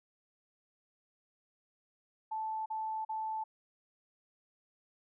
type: tone bursts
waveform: sine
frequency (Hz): 876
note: A5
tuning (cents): -8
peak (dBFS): -34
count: 3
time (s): 2.31-3.44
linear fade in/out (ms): 10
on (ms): 350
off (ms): 40
effects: none